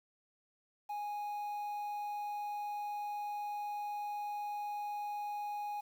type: tone with quantisation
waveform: triangle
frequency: 828 Hz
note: G#5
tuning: 5 cents flat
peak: -35 dBFS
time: 0.89-5.81 s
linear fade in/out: 10 ms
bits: 10
effects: none